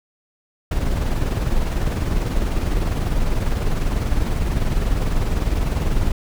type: noise with tremolo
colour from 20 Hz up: brown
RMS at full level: -17 dBFS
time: 0.71-6.12 s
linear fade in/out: 5 ms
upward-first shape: triangle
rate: 20 Hz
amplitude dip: 55%
effects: none